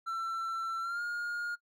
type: tone with pitch glide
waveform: triangle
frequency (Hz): 1343 to 1422.9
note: E6 to F6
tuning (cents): +32 to +32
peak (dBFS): -31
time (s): 0.06-1.56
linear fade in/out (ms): 20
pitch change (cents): +100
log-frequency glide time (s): 0.8-1.02
effects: noise-tail reverb RT60 0.1 s tail -22 dB re dry